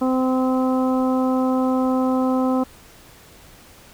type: harmonic tone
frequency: 258.2 Hz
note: C4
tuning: 23 cents flat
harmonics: 1 / 2 / 3 / 4 / 5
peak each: -18 / -24 / -28 / -30 / -32 dBFS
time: 0.01-2.64 s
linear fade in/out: 10 ms
effects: pink hiss -47 dBFS RMS until 3.93 s